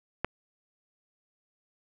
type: click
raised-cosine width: 0.5 ms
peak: -12 dBFS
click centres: 0.246 s
effects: none